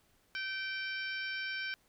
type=harmonic tone with a mistuned harmonic; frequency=772 Hz; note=G5; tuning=27 cents flat; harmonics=2 / 3 / 4 / 5 / 6 / 7; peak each=-38 / -41 / -45 / -52 / -49 / -48 dBFS; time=0.35-1.74 s; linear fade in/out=0 ms; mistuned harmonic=3; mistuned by=+17 cents; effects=pink hiss -70 dBFS RMS until 1.88 s